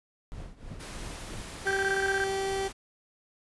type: noise with tremolo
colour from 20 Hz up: brown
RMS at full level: -38 dBFS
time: 0.32-1.42 s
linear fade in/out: 0 ms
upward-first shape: triangle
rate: 3.1 Hz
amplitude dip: 85%
type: noise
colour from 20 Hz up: pink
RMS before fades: -42 dBFS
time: 0.79-2.73 s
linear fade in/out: 20 ms
type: tone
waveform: 30% pulse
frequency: 388.6 Hz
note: G4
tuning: 15 cents flat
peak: -26 dBFS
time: 1.65-2.69 s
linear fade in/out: 20 ms
type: tone bursts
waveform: sine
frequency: 1568 Hz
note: G6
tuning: in tune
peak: -26 dBFS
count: 10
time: 1.67-2.239 s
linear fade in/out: 0 ms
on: 38 ms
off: 21 ms
effects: resampled to 24000 Hz